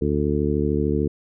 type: harmonic tone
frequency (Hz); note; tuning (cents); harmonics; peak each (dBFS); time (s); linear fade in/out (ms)
73.42; D2; 0; 1 / 2 / 3 / 4 / 5 / 6; -26 / -26 / -26 / -26 / -26 / -26; 0.01-1.08; 10
effects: none